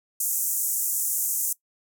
white band-pass noise, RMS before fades -26 dBFS, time 0.2-1.53 s, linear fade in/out 5 ms, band 6500 to 16000 Hz, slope 48 dB/octave, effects noise-tail reverb RT60 0.1 s tail -20 dB re dry

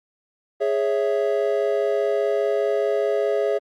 triangle chord, C# minor, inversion second, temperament equal, 415.3 / 554.4 / 659.3 Hz, G#4 / C#5 / E5, 0 / 0 / 0 cents, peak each -20 / -22 / -23 dBFS, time 0.6-3.59 s, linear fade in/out 20 ms, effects Opus 48 kbps

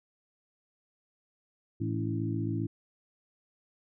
harmonic tone with a mistuned harmonic, 55 Hz, A1, in tune, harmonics 2 / 3 / 4 / 5 / 6, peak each -32 / -37 / -40 / -36 / -36 dBFS, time 1.8-2.67 s, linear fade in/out 10 ms, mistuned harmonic 5, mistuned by +46 cents, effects none

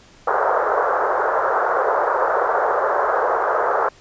pink band-pass noise, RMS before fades -19 dBFS, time 0.27-3.89 s, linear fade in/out 5 ms, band 430 to 1500 Hz, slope 48 dB/octave, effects pink hiss -49 dBFS RMS until 4 s + resampled to 16000 Hz

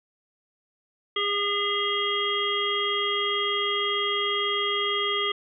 harmonic tone, 407.1 Hz, G#4, 35 cents flat, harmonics 1 / 3 / 5 / 7 / 8, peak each -30 / -29 / -31 / -35 / -27 dBFS, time 1.16-5.32 s, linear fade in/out 5 ms, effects none

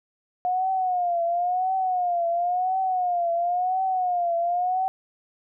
sine tone with vibrato, 719 Hz, F#5, 50 cents flat, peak -21 dBFS, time 0.45-4.88 s, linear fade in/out 0 ms, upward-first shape triangle, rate 0.96 Hz, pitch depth 110 cents each way, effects none

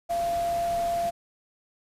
sine tone in noise, 687 Hz, F5, 29 cents flat, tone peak -24 dBFS, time 0.09-1.11 s, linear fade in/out 20 ms, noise pink, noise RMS -40 dBFS, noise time 0.09-1.11 s, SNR +13 dB, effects resampled to 32000 Hz

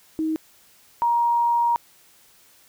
sine tone pair in turn, 316.1 / 943.4 Hz, D#4 / A#5, +27 / +20 cents, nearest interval octave + perfect fifth, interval 1893 cents, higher second, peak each -21 / -17 dBFS, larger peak second, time 0.19-0.36 / 1.02-1.76 s, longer second, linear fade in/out 0 ms, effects white hiss -55 dBFS RMS until 2.68 s

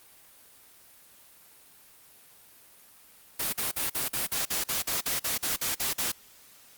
white noise bursts, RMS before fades -29 dBFS, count 15, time 3.39-6.12 s, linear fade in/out 10 ms, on 140 ms, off 45 ms, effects white hiss -55 dBFS RMS until 6.77 s + Opus 32 kbps

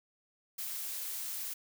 blue noise, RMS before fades -39 dBFS, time 0.58-1.54 s, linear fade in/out 10 ms, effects none

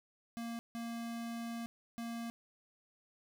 square tone bursts at uneven times, 232.4 Hz, A#3, 5 cents flat, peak -40 dBFS, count 3, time 0.37-0.59 / 0.75-1.66 / 1.98-2.3 s, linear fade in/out 0 ms, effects none

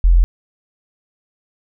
sine tone, 42.99 Hz, F1, 27 cents flat, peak -7 dBFS, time 0.04-0.24 s, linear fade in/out 0 ms, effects none

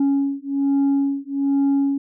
sine beating tone pair, 277.2 / 278.4 Hz, C#4 / C#4, 0 / +8 cents, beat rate 1.2 Hz, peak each -18 / -18 dBFS, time 0-1.98 s, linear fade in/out 5 ms, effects tanh soft clip ceiling -14 dBFS

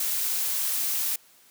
blue noise, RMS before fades -27 dBFS, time 0-1.16 s, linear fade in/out 5 ms, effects white hiss -57 dBFS RMS until 1.5 s + high-pass 150 Hz 12 dB/octave

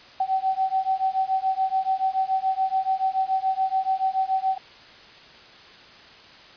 sine beating tone pair, 760 / 767 Hz, F#5 / G5, +46 / -38 cents, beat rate 7 Hz, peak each -24 dBFS, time 0.2-4.58 s, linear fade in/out 5 ms, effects white hiss -47 dBFS RMS until 6.56 s + resampled to 11025 Hz

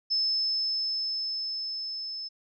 sine tone with level ramp, 5240 Hz, E8, 11 cents flat, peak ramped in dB -23 to -34 dBFS, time 0.1-2.29 s, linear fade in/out 20 ms, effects none

